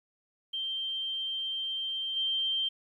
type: tone with level steps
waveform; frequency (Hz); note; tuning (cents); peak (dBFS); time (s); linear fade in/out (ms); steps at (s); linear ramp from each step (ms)
sine; 3146; G7; +6; -31 / -27; 0.53-2.69; 10; 2.16; 10
effects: 11-bit